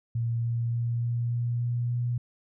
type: tone with pitch steps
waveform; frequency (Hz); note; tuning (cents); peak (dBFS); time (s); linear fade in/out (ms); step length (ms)
sine; 116.54 / 117.28 / 118.03 / 118.78 / 119.54 / 120.3 / 121.07; A#2 / A#2 / A#2 / A#2 / A#2 / B2 / B2; 0 / +11 / +22 / +33 / +44 / -45 / -34; -25; 0.15-2.18; 5; 290
effects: none